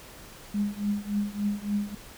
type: tone with tremolo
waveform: sine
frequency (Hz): 205.2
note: G#3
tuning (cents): -21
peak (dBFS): -22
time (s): 0.54-1.95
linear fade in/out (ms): 5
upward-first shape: triangle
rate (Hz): 3.5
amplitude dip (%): 95
effects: pink hiss -47 dBFS RMS until 2.17 s